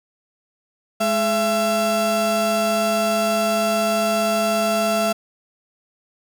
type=tone pair together; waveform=35% pulse; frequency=211.4 / 671.2 Hz; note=G#3 / E5; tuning=+31 / +31 cents; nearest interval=octave + minor sixth; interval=2000 cents; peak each=-22 / -17 dBFS; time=1-5.13 s; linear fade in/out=10 ms; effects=none